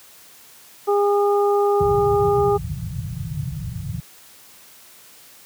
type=harmonic tone; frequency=406.8 Hz; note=G#4; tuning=36 cents flat; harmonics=1 / 2 / 3; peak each=-16 / -22 / -26 dBFS; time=0.87-2.58 s; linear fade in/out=20 ms
type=low-pass noise; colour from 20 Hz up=white; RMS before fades=-25 dBFS; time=1.8-4 s; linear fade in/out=10 ms; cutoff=170 Hz; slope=96 dB/octave
effects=white hiss -47 dBFS RMS until 5.45 s + high-pass 80 Hz 12 dB/octave